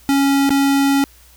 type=tone with dropouts; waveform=square; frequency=277.2 Hz; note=C#4; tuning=in tune; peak=-13 dBFS; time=0.09-1.04 s; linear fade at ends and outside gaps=0 ms; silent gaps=0.493-0.505 s; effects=added 60 Hz sine -48 dBFS peak until 1.36 s + white hiss -49 dBFS RMS until 1.36 s